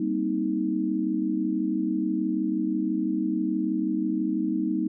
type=chord; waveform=sine; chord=C minor seventh; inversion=second; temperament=just; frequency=196.22 / 235.5 / 261.6 / 314 Hz; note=G3 / Bb3 / C4 / Eb4; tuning=+2 / +18 / 0 / +16 cents; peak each=-30 / -30 / -32 / -26 dBFS; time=0-4.88 s; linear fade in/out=5 ms; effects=none